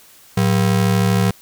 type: ring-modulated tone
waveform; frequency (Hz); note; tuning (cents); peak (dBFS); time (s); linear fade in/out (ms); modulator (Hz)
square; 146.83; D3; 0; -11; 0.37-1.31; 5; 36.5
effects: white hiss -47 dBFS RMS until 1.41 s